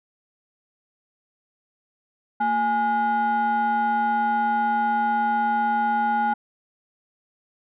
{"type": "tone with frequency modulation", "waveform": "sine", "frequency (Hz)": 832, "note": "G#5", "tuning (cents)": 3, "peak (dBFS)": -18, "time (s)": [2.4, 6.34], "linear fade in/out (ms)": 10, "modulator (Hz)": 603, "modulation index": 0.64, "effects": ["tanh soft clip ceiling -15 dBFS"]}